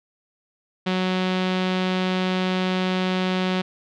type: tone with low-pass filter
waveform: sawtooth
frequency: 185 Hz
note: F#3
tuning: in tune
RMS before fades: -23 dBFS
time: 0.86-3.62 s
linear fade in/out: 10 ms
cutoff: 3500 Hz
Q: 2.1
effects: none